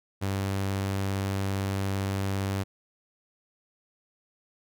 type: tone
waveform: sawtooth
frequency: 97.6 Hz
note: G2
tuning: 7 cents flat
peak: -23 dBFS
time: 0.21-2.64 s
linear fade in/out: 20 ms
effects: none